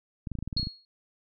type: clicks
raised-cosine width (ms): 5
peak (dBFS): -21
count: 11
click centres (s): 0.272 / 0.317 / 0.353 / 0.388 / 0.426 / 0.476 / 0.528 / 0.567 / 0.597 / 0.63 / 0.671
type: tone with exponential decay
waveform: sine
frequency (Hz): 4310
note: C#8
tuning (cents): -49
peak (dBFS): -23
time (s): 0.57-0.85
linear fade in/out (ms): 1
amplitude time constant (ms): 59
effects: MP3 96 kbps